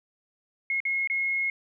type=tone with dropouts; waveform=sine; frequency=2163 Hz; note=C#7; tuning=43 cents flat; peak=-24 dBFS; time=0.7-1.5 s; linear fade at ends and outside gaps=2 ms; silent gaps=0.803-0.852 / 1.074-1.099 s; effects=none

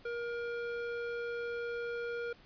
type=tone with band-pass filter; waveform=square; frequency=473 Hz; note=A#4; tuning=25 cents sharp; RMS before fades=-38 dBFS; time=0.05-2.33 s; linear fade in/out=5 ms; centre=1000 Hz; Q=1.1; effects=pink hiss -60 dBFS RMS until 2.45 s + resampled to 11025 Hz

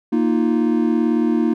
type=chord; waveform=triangle; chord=Bb suspended fourth; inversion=none; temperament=equal; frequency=233.1 / 311.1 / 349.2 Hz; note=Bb3 / Eb4 / F4; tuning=0 / 0 / 0 cents; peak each=-16 / -17 / -20 dBFS; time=0.12-1.54 s; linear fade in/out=10 ms; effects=none

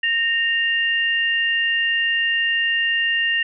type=tone pair together; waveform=sine; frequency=1847 / 2794 Hz; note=A#6 / F7; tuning=-16 / 0 cents; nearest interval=perfect fifth; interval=716 cents; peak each=-19 / -21 dBFS; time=0.03-3.43 s; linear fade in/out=5 ms; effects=none

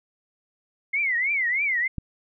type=tone with vibrato; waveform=sine; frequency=2100 Hz; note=C7; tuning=6 cents sharp; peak=-21 dBFS; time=0.93-1.88 s; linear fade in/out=10 ms; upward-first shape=triangle; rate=3.2 Hz; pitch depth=230 cents each way
type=click; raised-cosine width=5 ms; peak=-17 dBFS; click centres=1.983 s
effects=none

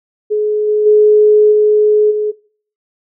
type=tone with level steps; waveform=sine; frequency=423.2 Hz; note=G#4; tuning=33 cents sharp; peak=-11 / -9 / -4 / -6 / -12 dBFS; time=0.3-2.32 s; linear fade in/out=20 ms; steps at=0.67 / 0.85 / 1.51 / 2.1 s; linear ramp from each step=20 ms; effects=noise-tail reverb RT60 0.5 s tail -22 dB re dry

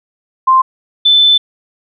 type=tone pair in turn; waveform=sine; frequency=1046.5 / 3520 Hz; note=C6 / A7; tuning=0 / 0 cents; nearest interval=octave + major sixth; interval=2100 cents; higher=second; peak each=-5 dBFS; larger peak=neither; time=0.47-0.62 / 1.05-1.38 s; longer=second; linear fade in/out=10 ms; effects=none

